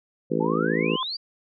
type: harmonic tone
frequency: 55 Hz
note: A1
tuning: in tune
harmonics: 3 / 4 / 5 / 6 / 7 / 8 / 9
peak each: -29 / -29 / -29 / -29 / -29 / -29 / -29 dBFS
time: 0.3-0.97 s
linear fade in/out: 20 ms
type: exponential sweep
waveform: sine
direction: up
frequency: 833 to 4814 Hz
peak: -28 dBFS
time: 0.4-1.17 s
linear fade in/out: 10 ms
type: tone with exponential growth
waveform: sine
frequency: 1039 Hz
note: C6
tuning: 12 cents flat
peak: -24 dBFS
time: 0.62-1.03 s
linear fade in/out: 1 ms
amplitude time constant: 87 ms
effects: none